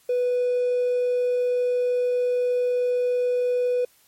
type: tone with hard clipping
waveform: triangle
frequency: 493.9 Hz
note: B4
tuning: in tune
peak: -20 dBFS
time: 0.09-3.85 s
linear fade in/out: 5 ms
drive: 4 dB
effects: white hiss -59 dBFS RMS until 4.07 s + MP3 64 kbps